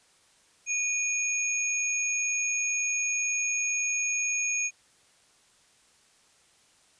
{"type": "tone pair together", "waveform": "sine", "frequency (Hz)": [2461, 6570], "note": ["D#7", "G#8"], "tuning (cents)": [-20, -20], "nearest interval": "octave + perfect fourth", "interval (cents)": 1700, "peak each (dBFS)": [-28, -29], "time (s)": [0.66, 4.71], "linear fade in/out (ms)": 50, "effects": ["white hiss -62 dBFS RMS until 6.99 s", "resampled to 22050 Hz"]}